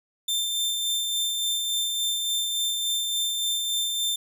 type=tone with tremolo; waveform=sawtooth; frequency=3577 Hz; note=A7; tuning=28 cents sharp; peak=-20 dBFS; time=0.28-4.16 s; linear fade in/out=5 ms; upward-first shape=sine; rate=3.5 Hz; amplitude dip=30%; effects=none